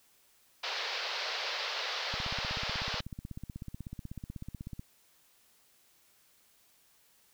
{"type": "band-pass noise", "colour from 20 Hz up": "white", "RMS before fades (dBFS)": -36, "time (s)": [0.63, 3.01], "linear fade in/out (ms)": 10, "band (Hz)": [440, 5000], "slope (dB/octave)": 48}
{"type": "click train", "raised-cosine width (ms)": 5, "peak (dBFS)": -28, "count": 44, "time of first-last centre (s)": [2.14, 4.794], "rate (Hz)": 16.2}
{"effects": ["white hiss -66 dBFS RMS until 7.33 s"]}